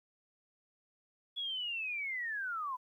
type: linear sweep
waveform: sine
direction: down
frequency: 3399 to 977 Hz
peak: -35 dBFS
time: 1.36-2.77 s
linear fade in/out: 20 ms
effects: 12-bit